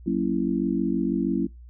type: chord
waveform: sine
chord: F# dominant seventh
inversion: none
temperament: just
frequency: 185 / 231.2 / 277.5 / 333 Hz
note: F#3 / A#3 / C#4 / E4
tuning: 0 / -14 / +2 / +18 cents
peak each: -27 dBFS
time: 0.06-1.47 s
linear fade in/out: 10 ms
effects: noise-tail reverb RT60 0.2 s tail -24 dB re dry + added 60 Hz sine -42 dBFS peak until 1.69 s